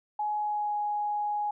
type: tone with pitch glide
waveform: sine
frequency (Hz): 841 to 832.3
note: G#5 to G#5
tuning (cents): +22 to +4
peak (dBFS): -27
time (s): 0.19-1.51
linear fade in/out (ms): 5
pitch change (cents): -18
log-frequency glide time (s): 0.38-0.75
effects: none